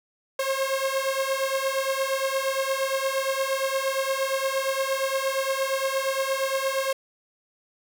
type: beating tone pair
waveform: sawtooth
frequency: 533 / 541.6 Hz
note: C5 / C#5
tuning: +32 / -40 cents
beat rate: 8.6 Hz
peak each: -23 / -23 dBFS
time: 0.39-6.93 s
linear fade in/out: 5 ms
effects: none